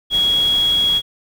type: tone in noise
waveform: sine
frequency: 3322 Hz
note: G#7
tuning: in tune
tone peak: -13 dBFS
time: 0.1-1.02 s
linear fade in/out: 50 ms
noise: pink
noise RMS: -31 dBFS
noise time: 0.1-1.02 s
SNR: +15 dB
effects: none